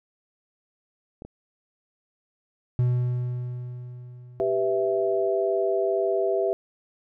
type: clicks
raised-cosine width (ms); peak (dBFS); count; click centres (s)
2; -26; 2; 1.221 / 1.25
type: tone with exponential decay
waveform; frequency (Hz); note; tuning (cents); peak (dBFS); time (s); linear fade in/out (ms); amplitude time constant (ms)
triangle; 123.47; B2; 0; -16; 2.79-5.28; 0; 540
type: chord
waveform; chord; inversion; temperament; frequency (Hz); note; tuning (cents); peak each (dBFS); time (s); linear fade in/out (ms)
sine; E minor; first; equal; 392 / 493.9 / 659.3; G4 / B4 / E5; 0 / 0 / 0; -24 / -29 / -25; 4.4-6.53; 0
effects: none